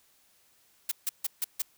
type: noise bursts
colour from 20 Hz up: blue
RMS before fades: -29 dBFS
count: 5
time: 0.89-1.62 s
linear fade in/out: 5 ms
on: 26 ms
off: 150 ms
effects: white hiss -65 dBFS RMS until 1.77 s